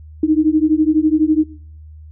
sine beating tone pair, 304.8 / 316.8 Hz, D#4 / D#4, -36 / +31 cents, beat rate 12 Hz, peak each -14 dBFS, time 0.23-1.44 s, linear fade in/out 5 ms, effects noise-tail reverb RT60 0.5 s tail -17 dB re dry + added 77 Hz sine -35 dBFS peak until 2.11 s

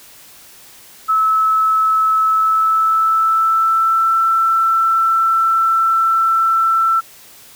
sine tone with pitch glide, 1300 to 1335.8 Hz, E6 to E6, -24 to +23 cents, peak -11 dBFS, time 1.08-7.01 s, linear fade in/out 20 ms, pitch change +47 cents, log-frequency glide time 2.24-4.16 s, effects white hiss -42 dBFS RMS until 7.55 s

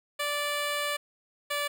10% pulse tone pair in turn, 584 / 580.6 Hz, D5 / D5, -10 / -20 cents, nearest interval unison, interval 10 cents, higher first, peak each -20 dBFS, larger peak neither, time 0.19-0.97 / 1.5-1.68 s, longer first, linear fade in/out 10 ms, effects none

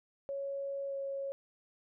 sine tone with pitch glide, 554.4 to 549.9 Hz, C#5 to C#5, 0 to -14 cents, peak -35 dBFS, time 0.29-1.32 s, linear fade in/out 0 ms, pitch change -14 cents, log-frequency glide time 0.87-0.94 s, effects none

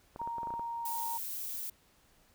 clicks, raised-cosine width 1 ms, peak -30 dBFS, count 9, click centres 0.161 / 0.216 / 0.275 / 0.383 / 0.432 / 0.472 / 0.505 / 0.539 / 0.595 s
sine tone, 932.3 Hz, A#5, in tune, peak -35 dBFS, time 0.19-1.18 s, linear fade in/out 10 ms
violet noise, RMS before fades -39 dBFS, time 0.85-1.7 s, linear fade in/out 5 ms
effects pink hiss -66 dBFS RMS until 2.34 s

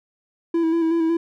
triangle tone with vibrato, 329.6 Hz, E4, in tune, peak -15 dBFS, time 0.54-1.17 s, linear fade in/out 5 ms, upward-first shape square, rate 5.4 Hz, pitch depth 28 cents each way, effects none

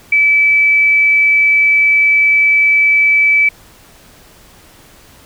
sine tone, 2305 Hz, D7, 33 cents flat, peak -7 dBFS, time 0.12-3.49 s, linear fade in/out 5 ms, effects pink hiss -43 dBFS RMS until 5.25 s

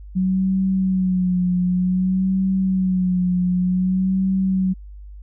sine tone with vibrato, 185 Hz, F#3, in tune, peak -16 dBFS, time 0.15-4.74 s, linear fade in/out 20 ms, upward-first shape sine, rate 0.54 Hz, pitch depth 49 cents each way, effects added 50 Hz sine -35 dBFS peak until 5.22 s

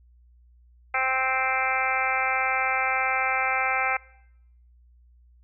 harmonic tone, 261.6 Hz, C4, in tune, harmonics 2 / 3 / 4 / 5 / 6 / 7 / 8 / 9 / 10, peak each -36 / -28 / -35 / -29 / -31 / -38 / -28 / -29 / -38 dBFS, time 0.94-3.97 s, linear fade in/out 5 ms, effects noise-tail reverb RT60 0.8 s tail -23 dB re dry + added 60 Hz sine -53 dBFS peak until 5.43 s

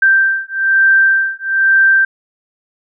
sine beating tone pair, 1568 / 1569.1 Hz, G6 / G6, 0 / +1 cents, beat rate 1.1 Hz, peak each -12 dBFS, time 0.02-2.05 s, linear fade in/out 5 ms, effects none

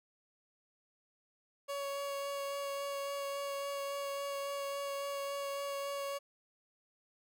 30% pulse tone with vibrato, 560 Hz, C#5, 18 cents sharp, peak -34 dBFS, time 1.68-6.19 s, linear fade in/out 20 ms, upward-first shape sine, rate 3.6 Hz, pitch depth 10 cents each way, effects none

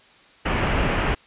pink low-pass noise, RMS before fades -22 dBFS, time 0.45-1.15 s, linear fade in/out 10 ms, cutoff 3000 Hz, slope 48 dB/octave, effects white hiss -52 dBFS RMS until 1.26 s + resampled to 8000 Hz

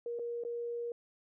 sine tone with dropouts, 473.1 Hz, A#4, 26 cents sharp, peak -35 dBFS, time 0.06-0.92 s, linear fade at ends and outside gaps 2 ms, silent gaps 0.189-0.194 / 0.437-0.449 s, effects none

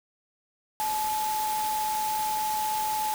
sine tone in noise, 860 Hz, A5, 40 cents flat, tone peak -26 dBFS, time 0.8-3.14 s, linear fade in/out 0 ms, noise white, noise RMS -35 dBFS, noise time 0.8-3.14 s, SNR +6 dB, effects none

